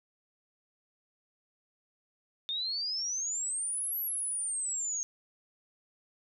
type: exponential two-way sweep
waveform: sine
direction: up then down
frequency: 3600 to 11910 to 6440 Hz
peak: -31 dBFS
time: 2.49-5.03 s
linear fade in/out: 0 ms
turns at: 3.99 s
effects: none